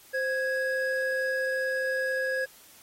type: tone pair together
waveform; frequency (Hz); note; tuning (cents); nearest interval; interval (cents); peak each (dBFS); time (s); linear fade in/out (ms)
triangle; 522.2 / 1658; C5 / G#6; -3 / -3; octave + minor sixth; 2000; -27; 0.13-2.46; 20
effects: white hiss -54 dBFS RMS until 2.82 s + AAC 48 kbps